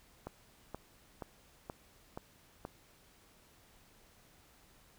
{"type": "click train", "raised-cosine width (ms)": 1, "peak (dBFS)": -27, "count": 6, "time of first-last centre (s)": [0.27, 2.651], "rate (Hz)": 2.1, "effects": ["pink hiss -64 dBFS RMS until 4.98 s"]}